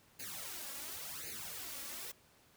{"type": "noise with flanger", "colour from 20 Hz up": "white", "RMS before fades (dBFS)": -45, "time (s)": [0.19, 2.12], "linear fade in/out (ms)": 10, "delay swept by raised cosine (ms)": [0.44, 3.64], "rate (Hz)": 0.92, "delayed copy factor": 0.9, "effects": ["pink hiss -66 dBFS RMS until 2.56 s", "high-pass 60 Hz 12 dB/octave"]}